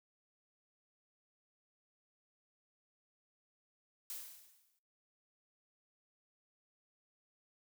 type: noise with exponential decay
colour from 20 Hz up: blue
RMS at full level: -42 dBFS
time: 4.1-4.79 s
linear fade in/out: 1 ms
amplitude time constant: 150 ms
effects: noise-tail reverb RT60 0.5 s tail -22 dB re dry